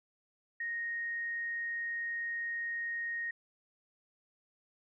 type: tone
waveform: sine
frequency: 1864.7 Hz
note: A#6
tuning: in tune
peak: -34 dBFS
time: 0.6-3.31 s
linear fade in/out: 5 ms
effects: none